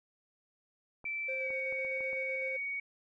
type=clicks; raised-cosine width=1 ms; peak=-37 dBFS; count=6; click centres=1.043 / 1.505 / 1.725 / 1.849 / 2.007 / 2.131 s
type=tone with pitch glide; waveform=sine; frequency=2328 to 2241 Hz; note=D7 to C#7; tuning=-16 to +18 cents; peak=-34 dBFS; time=1.05-2.8 s; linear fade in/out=5 ms; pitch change=-66 cents; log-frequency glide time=1.37-1.53 s
type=tone with tremolo; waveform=triangle; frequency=527 Hz; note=C5; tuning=12 cents sharp; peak=-35 dBFS; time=1.28-2.57 s; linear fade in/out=10 ms; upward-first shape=square; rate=7.9 Hz; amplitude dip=25%
effects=none